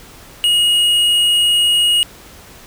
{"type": "tone with tanh clipping", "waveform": "sine", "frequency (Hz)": 2881, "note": "F#7", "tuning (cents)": -47, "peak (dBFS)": -12, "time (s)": [0.44, 2.03], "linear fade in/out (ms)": 0, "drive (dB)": 10, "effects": ["pink hiss -40 dBFS RMS until 2.66 s"]}